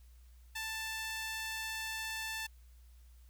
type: tone with high-pass filter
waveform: sawtooth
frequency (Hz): 883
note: A5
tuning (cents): +6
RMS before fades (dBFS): -40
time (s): 0.55-2.47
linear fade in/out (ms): 10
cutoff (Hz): 1800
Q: 1.1
effects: added 60 Hz sine -55 dBFS peak until 3.29 s + white hiss -71 dBFS RMS until 3.29 s

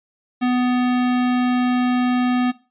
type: tone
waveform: square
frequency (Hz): 248.8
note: B3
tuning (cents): +13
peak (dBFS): -17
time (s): 0.41-2.52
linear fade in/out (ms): 20
effects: noise-tail reverb RT60 0.3 s tail -17 dB re dry + resampled to 8000 Hz

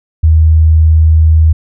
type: tone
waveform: sine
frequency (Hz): 79.4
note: D#2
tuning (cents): +36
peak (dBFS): -3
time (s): 0.23-1.53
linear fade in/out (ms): 10
effects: none

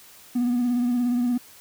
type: tone with vibrato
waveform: triangle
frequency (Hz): 243.8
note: B3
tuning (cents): -22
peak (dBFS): -17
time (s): 0.35-1.38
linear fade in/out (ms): 10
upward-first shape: triangle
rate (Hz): 17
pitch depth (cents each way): 45
effects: tanh soft clip ceiling -15 dBFS + white hiss -49 dBFS RMS until 1.6 s

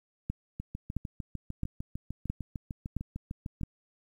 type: two click trains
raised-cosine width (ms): 5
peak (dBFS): -24 / -19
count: 21 / 6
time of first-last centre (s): 0.6-3.612 / 0.3-3.633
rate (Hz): 6.64 / 1.5
effects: 10-bit

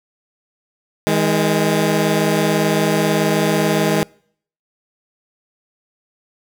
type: tone pair together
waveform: 15% pulse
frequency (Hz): 159.2 / 206.2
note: D#3 / G#3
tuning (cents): +40 / -12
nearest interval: major third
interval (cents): 448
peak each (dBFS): -11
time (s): 1.07-4.03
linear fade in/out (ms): 0
effects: noise-tail reverb RT60 0.6 s tail -26 dB re dry

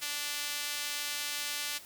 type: tone with high-pass filter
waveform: sawtooth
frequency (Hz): 292.7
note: D4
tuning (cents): -6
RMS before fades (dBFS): -36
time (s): 0.01-1.79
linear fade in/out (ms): 20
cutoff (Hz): 2700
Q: 0.77
effects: white hiss -51 dBFS RMS until 1.85 s

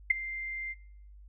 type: tone with ADSR envelope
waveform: sine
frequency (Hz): 2093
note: C7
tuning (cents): 0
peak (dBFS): -16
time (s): 0.1-0.75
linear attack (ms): 8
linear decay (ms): 9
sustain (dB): -18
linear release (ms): 39
effects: noise-tail reverb RT60 0.7 s tail -25 dB re dry + added 50 Hz sine -49 dBFS peak until 1.28 s

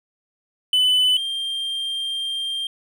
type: tone pair in turn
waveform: triangle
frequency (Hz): 3005 / 3184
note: F#7 / G7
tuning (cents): +26 / +26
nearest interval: minor second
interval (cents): 100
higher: second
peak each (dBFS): -13 / -22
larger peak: first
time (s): 0.73-1.17 / 1.17-2.67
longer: second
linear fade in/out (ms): 2
effects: none

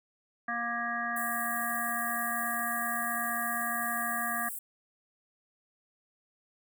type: harmonic tone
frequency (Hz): 236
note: A#3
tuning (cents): +22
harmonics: 1 / 3 / 5 / 7 / 8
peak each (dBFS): -41 / -37 / -36 / -34 / -39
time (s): 0.48-4.49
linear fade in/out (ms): 5
type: high-pass noise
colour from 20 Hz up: white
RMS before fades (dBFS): -39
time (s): 1.16-4.59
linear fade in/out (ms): 5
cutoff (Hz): 7700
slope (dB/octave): 96
effects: none

